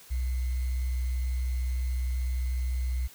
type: tone with sample-and-hold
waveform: sine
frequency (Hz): 62.8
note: B1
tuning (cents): +30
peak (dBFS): -26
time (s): 0.1-3.08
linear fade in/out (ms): 20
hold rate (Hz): 2100
effects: white hiss -52 dBFS RMS until 3.14 s